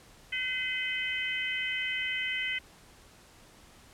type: harmonic tone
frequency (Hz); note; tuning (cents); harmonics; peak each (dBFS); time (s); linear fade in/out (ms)
510; C5; -44; 3 / 4 / 5 / 6; -41 / -32 / -37 / -36; 0.32-2.59; 10
effects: pink hiss -56 dBFS RMS until 3.93 s + low-pass 11000 Hz 12 dB/octave